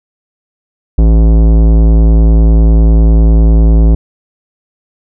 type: tone with tanh clipping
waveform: sine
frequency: 55 Hz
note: A1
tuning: in tune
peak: -5 dBFS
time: 0.98-3.95 s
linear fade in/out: 5 ms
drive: 17 dB
effects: none